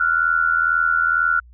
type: tone pair together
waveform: sine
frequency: 1381 / 1463.1 Hz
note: F6 / F#6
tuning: -20 / -20 cents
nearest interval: minor second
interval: 100 cents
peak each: -18 dBFS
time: 0-1.4 s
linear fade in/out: 5 ms
effects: added 60 Hz sine -43 dBFS peak until 1.53 s